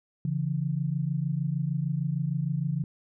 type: tone pair together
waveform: sine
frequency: 140.3 / 166.85 Hz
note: C#3 / E3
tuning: +21 / +21 cents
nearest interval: minor third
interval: 300 cents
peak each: -28 / -29 dBFS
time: 0.25-2.84 s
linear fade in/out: 2 ms
effects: none